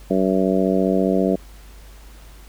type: harmonic tone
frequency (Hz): 94.9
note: F#2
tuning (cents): +44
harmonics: 2 / 3 / 4 / 5 / 6 / 7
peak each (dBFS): -20 / -22 / -23 / -24 / -25 / -25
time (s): 0.1-1.36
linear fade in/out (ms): 10
effects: added 50 Hz sine -40 dBFS peak until 2.48 s + pink hiss -49 dBFS RMS until 2.48 s